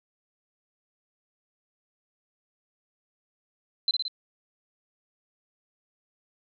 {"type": "tone with echo", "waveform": "sine", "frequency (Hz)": 4066, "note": "B7", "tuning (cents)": 50, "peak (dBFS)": -20, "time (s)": [3.88, 3.91], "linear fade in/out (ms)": 2, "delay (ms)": 57, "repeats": 3, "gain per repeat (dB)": -3, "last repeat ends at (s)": 4.081, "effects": []}